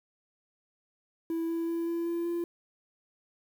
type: tone with pitch steps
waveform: triangle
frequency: 330 / 332.5 / 335 / 337.5 / 340.1 / 342.6 Hz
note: E4 / E4 / E4 / E4 / F4 / F4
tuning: +2 / +15 / +28 / +41 / -46 / -33 cents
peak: -26 dBFS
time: 1.3-2.44 s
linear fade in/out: 2 ms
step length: 190 ms
effects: tanh soft clip ceiling -23 dBFS + 9-bit